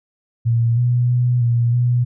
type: tone with pitch steps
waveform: sine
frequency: 116.5 / 122.2 / 123.1 / 118.6 / 122.2 Hz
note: A#2 / B2 / B2 / A#2 / B2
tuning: -1 / -18 / -5 / +30 / -18 cents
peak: -13 dBFS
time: 0.45-2.05 s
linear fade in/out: 20 ms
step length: 320 ms
effects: none